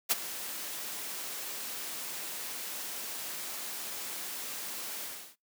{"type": "noise with ADSR envelope", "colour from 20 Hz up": "white", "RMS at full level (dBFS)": -24, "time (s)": [0.09, 5.36], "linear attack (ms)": 26, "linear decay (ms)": 23, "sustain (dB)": -15, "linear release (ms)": 330, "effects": ["noise-tail reverb RT60 0.2 s tail -25 dB re dry", "high-pass 200 Hz 12 dB/octave"]}